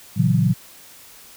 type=chord; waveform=sine; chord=F# dominant seventh; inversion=first; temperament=equal; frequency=116.54 / 138.59 / 164.81 / 185 Hz; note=A#2 / C#3 / E3 / F#3; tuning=0 / 0 / 0 / 0 cents; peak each=-20 dBFS; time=0.16-0.54 s; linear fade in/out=20 ms; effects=white hiss -45 dBFS RMS until 1.36 s